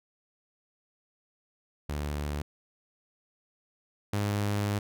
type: tone pair in turn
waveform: sawtooth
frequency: 73.42 / 102.64 Hz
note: D2 / G#2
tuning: 0 / -20 cents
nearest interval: tritone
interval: 580 cents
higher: second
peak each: -27 / -23 dBFS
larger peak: second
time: 1.89-2.42 / 4.13-4.79 s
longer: second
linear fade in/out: 5 ms
effects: none